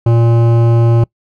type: tone with hard clipping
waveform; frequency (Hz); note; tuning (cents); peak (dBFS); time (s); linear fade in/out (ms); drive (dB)
sine; 116.54; A#2; 0; -9; 0.06-1.04; 5; 14
effects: noise-tail reverb RT60 0.1 s tail -25 dB re dry